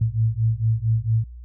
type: beating tone pair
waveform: sine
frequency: 110 / 114.4 Hz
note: A2 / A#2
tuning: 0 / -32 cents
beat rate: 4.4 Hz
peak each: -21 dBFS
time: 0.01-1.24 s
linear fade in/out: 5 ms
effects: added 60 Hz sine -36 dBFS peak until 1.44 s